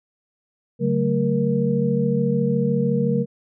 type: tone cluster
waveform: sine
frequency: 142.9 / 188.5 / 222.3 / 472.4 Hz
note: D3 / F#3 / A3 / A#4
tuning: -47 / +32 / +18 / +23 cents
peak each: -23 dBFS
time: 0.79-3.26 s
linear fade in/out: 50 ms
effects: none